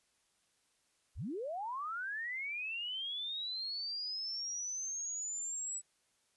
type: linear sweep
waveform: sine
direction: up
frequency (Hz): 30.73 to 7902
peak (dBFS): -37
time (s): 1.15-5.82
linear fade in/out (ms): 50
effects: white hiss -75 dBFS RMS until 6.36 s + resampled to 24000 Hz